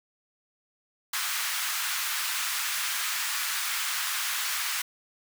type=high-pass noise; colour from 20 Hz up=pink; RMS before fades=-30 dBFS; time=1.13-4.82 s; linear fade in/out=5 ms; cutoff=1200 Hz; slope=24 dB/octave; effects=none